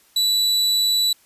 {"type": "tone", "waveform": "40% pulse", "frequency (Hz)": 3951, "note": "B7", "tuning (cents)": 0, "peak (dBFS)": -15, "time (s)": [0.16, 1.13], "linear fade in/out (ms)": 5, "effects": ["white hiss -56 dBFS RMS until 1.25 s", "resampled to 32000 Hz"]}